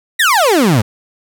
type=exponential sweep; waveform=30% pulse; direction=down; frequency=1981 to 98 Hz; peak=-6 dBFS; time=0.19-0.82 s; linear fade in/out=10 ms; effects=none